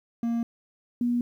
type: tone pair in turn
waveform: triangle / sine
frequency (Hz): 233.1 / 241.2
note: A#3 / B3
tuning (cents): 0 / -41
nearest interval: minor second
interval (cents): 59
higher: second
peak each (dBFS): -22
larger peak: neither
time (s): 0.23-0.43 / 1.01-1.21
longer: neither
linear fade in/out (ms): 2
effects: 10-bit